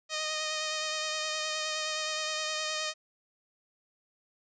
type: tone with vibrato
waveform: 5% pulse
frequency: 620 Hz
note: D#5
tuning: 6 cents flat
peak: -19 dBFS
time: 0.09-2.94 s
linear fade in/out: 50 ms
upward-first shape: sine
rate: 9.6 Hz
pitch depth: 17 cents each way
effects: resampled to 16000 Hz